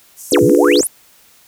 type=band-pass noise; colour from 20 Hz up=pink; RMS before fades=-34 dBFS; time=0.16-0.89 s; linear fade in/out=50 ms; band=5900 to 14000 Hz; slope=48 dB/octave
type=exponential two-way sweep; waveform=sine; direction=down then up; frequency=11960 to 102.7 to 11960 Hz; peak=-16 dBFS; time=0.31-0.87 s; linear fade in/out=0 ms; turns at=0.43 s
type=chord; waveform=sine; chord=D diminished seventh; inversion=none; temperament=equal with one note detuned; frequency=293.7 / 349.2 / 419.9 / 493.9 Hz; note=D4 / F4 / Ab4 / Cb5; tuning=0 / 0 / +19 / 0 cents; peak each=-14 dBFS; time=0.32-0.81 s; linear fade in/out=2 ms
type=clicks; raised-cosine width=0.5 ms; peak=-16 dBFS; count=9; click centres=0.39 / 0.496 / 0.549 / 0.646 / 0.683 / 0.717 / 0.757 / 0.795 / 0.831 s
effects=white hiss -49 dBFS RMS until 1.47 s